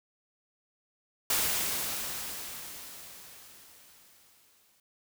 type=noise with exponential decay; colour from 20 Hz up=white; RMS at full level=-27 dBFS; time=1.3-4.8 s; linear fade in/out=2 ms; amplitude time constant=760 ms; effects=none